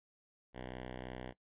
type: tone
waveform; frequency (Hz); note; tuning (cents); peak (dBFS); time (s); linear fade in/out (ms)
5% pulse; 63; B1; +35; -32; 0.53-1.34; 50
effects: noise-tail reverb RT60 0.1 s tail -18 dB re dry + resampled to 8000 Hz